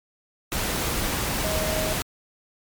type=tone in noise; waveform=sine; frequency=628 Hz; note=D#5; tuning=16 cents sharp; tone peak=-28 dBFS; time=1.44-1.93 s; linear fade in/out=0 ms; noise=pink; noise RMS=-26 dBFS; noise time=0.52-2.02 s; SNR=-5 dB; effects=MP3 96 kbps